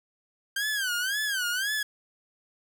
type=tone with vibrato; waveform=sawtooth; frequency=1568 Hz; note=G6; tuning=in tune; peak=-23 dBFS; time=0.56-1.83 s; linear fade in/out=5 ms; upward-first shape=sine; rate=1.9 Hz; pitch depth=170 cents each way; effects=9-bit